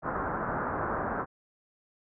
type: low-pass noise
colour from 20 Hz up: white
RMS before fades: -32 dBFS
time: 0.02-1.26 s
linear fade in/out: 50 ms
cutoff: 1500 Hz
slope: 48 dB/octave
effects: none